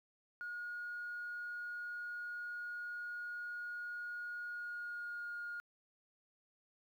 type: tone with pitch glide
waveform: sine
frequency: 1439 to 1424.9 Hz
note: F#6 to F6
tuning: -49 to +34 cents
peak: -40 dBFS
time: 0.41-5.6 s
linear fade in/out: 0 ms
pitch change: -17 cents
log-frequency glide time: 4.46-5.31 s
effects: tanh soft clip ceiling -37 dBFS + 12-bit